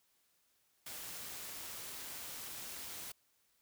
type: noise with amplitude modulation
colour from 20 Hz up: white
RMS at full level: -45 dBFS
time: 0.86-3.12 s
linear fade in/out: 5 ms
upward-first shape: sine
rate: 166 Hz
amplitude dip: 25%
effects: white hiss -75 dBFS RMS until 3.61 s